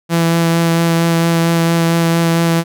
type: tone with vibrato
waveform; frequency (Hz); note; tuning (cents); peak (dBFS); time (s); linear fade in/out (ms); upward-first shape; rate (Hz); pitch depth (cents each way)
sawtooth; 167; E3; +23; -7; 0.09-2.64; 50; sine; 4.4; 11
effects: none

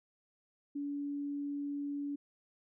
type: tone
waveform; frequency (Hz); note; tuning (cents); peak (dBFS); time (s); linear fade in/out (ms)
sine; 285.9; D4; -46; -35; 0.75-2.16; 10
effects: none

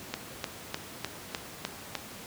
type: click train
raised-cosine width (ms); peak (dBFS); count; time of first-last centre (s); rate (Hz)
0.2; -13; 7; 0.14-1.953; 3.31
effects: pink hiss -44 dBFS RMS until 2.26 s + high-pass 100 Hz 12 dB/octave

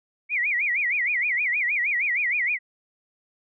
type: tone with vibrato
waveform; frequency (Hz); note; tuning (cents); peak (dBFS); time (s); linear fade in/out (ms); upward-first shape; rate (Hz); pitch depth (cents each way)
sine; 2169; C#7; -38; -21; 0.29-2.59; 50; sine; 6.4; 230
effects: none

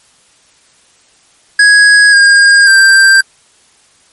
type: tone with pitch steps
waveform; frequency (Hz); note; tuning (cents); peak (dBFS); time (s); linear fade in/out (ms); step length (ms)
square; 1661 / 1618.4 / 1576.9; G#6 / G#6 / G6; 0 / -45 / +10; -3; 1.59-3.21; 5; 540
effects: white hiss -48 dBFS RMS until 4.12 s + MP3 48 kbps

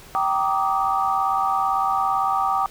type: chord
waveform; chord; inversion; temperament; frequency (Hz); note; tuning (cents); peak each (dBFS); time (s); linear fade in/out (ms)
sine; Eb major seventh; first; just; 777.8 / 933.4 / 1166.7 / 1244.5; G5 / Bb5 / D6 / Eb6; -14 / +2 / -12 / 0; -22 / -28 / -23 / -26; 0.15-2.66; 0
effects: pink hiss -45 dBFS RMS until 2.7 s

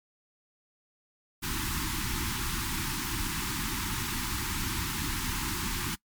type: band-stop noise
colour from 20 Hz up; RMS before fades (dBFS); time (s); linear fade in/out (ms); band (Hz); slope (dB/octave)
pink; -32; 1.42-5.96; 20; 370 to 850; 96
effects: noise-tail reverb RT60 0.1 s tail -22 dB re dry + MP3 96 kbps

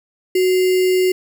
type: tone with sample-and-hold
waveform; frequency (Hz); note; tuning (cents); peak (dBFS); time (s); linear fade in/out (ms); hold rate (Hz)
sine; 370; F#4; 0; -12; 0.35-1.12; 5; 2450
effects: none

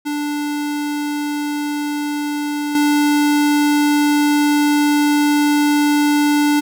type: tone with level steps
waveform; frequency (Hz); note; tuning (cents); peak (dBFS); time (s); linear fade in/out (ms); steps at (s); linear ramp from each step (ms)
square; 293.7; D4; 0; -20 / -13; 0.05-6.61; 20; 2.75; 2
effects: none

